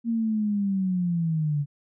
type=linear sweep; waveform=sine; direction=down; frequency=233.9 to 141.6 Hz; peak=-22 dBFS; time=0.04-1.66 s; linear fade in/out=50 ms; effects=none